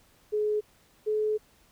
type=tone pair in turn; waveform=sine; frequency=422.9 / 428.1 Hz; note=G#4 / A4; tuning=+31 / -47 cents; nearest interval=unison; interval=22 cents; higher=second; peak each=-24 dBFS; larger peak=neither; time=0.32-0.61 / 1.06-1.38 s; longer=second; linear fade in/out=20 ms; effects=pink hiss -62 dBFS RMS until 1.71 s